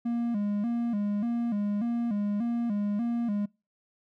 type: tone with vibrato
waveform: triangle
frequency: 220 Hz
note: A3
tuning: in tune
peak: -24 dBFS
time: 0.05-3.46 s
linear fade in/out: 10 ms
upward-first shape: square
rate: 1.7 Hz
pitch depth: 120 cents each way
effects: noise-tail reverb RT60 0.3 s tail -26 dB re dry